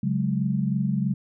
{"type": "chord", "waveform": "sine", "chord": "C# suspended fourth", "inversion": "none", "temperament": "just", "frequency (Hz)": [138.59, 184.79, 207.9], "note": ["C#3", "F#3", "G#3"], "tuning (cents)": [0, -2, 2], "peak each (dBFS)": [-26, -26, -26], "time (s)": [0.03, 1.14], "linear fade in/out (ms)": 5, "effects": []}